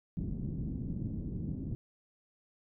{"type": "low-pass noise", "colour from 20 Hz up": "white", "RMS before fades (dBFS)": -37, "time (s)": [0.17, 1.75], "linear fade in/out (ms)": 0, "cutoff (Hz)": 240, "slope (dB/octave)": 24, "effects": []}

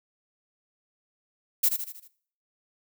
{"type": "noise with echo", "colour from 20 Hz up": "violet", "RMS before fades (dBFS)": -21, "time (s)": [1.63, 1.69], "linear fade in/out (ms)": 10, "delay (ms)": 78, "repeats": 5, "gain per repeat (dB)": -6, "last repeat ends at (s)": 2.08, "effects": ["noise-tail reverb RT60 0.5 s tail -17 dB re dry"]}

